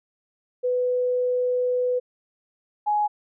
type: tone pair in turn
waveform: sine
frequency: 497.7 / 837 Hz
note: B4 / G#5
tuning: +13 / +13 cents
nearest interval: major sixth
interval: 900 cents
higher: second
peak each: -20 / -19 dBFS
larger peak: second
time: 0.63-2 / 2.86-3.08 s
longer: first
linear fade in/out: 20 ms
effects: none